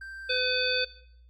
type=tone; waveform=triangle; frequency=1568 Hz; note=G6; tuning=in tune; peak=-37 dBFS; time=0.01-0.38 s; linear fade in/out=5 ms
type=harmonic tone; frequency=505 Hz; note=B4; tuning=39 cents sharp; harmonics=1 / 3 / 5 / 7 / 9; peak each=-31 / -31 / -31 / -31 / -31 dBFS; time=0.29-0.85 s; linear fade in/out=10 ms
effects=noise-tail reverb RT60 0.7 s tail -20 dB re dry + added 60 Hz sine -52 dBFS peak until 1.29 s